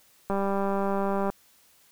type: click train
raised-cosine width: 1 ms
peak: -15 dBFS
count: 198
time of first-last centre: 0.3-1.3 s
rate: 197 Hz
effects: white hiss -60 dBFS RMS until 1.91 s